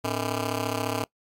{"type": "ring-modulated tone", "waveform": "10% pulse", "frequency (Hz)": 183.5, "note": "F#3", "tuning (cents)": -14, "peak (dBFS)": -15, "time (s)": [0.04, 1.04], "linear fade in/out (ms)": 2, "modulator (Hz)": 74.5, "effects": ["noise-tail reverb RT60 0.1 s tail -24 dB re dry", "AAC 64 kbps"]}